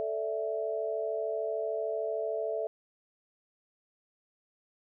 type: chord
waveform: sine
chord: A suspended fourth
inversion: none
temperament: just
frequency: 440 / 586.7 / 660 Hz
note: A4 / D5 / E5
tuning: 0 / -2 / +2 cents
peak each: -34 / -37 / -33 dBFS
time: 0-2.67 s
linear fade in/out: 0 ms
effects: none